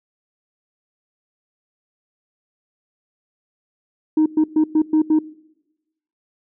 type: tone bursts at uneven times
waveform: sine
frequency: 311.1 Hz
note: D#4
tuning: in tune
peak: -10 dBFS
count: 6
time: 4.17-4.26 / 4.37-4.44 / 4.56-4.64 / 4.75-4.82 / 4.93-5.02 / 5.1-5.19 s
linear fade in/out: 5 ms
effects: noise-tail reverb RT60 1.0 s tail -22 dB re dry + tanh soft clip ceiling -10 dBFS